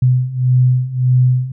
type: beating tone pair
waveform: sine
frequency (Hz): 125.6 / 127.3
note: B2 / C3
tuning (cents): +30 / -47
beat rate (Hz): 1.7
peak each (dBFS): -15 / -12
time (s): 0.02-1.52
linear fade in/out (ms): 5
effects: none